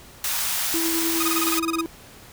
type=high-pass noise; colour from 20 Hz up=white; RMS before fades=-25 dBFS; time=0.24-1.59 s; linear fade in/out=2 ms; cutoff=750 Hz; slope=24 dB/octave
type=tone with tremolo; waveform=triangle; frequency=329.6 Hz; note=E4; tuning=in tune; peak=-21 dBFS; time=0.74-1.86 s; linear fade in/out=0 ms; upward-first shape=sine; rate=9.8 Hz; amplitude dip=30%
type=tone bursts; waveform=sawtooth; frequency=1244.5 Hz; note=D#6; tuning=in tune; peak=-19 dBFS; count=12; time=1.2-1.812 s; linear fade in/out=5 ms; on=29 ms; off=24 ms
effects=pink hiss -46 dBFS RMS until 2.32 s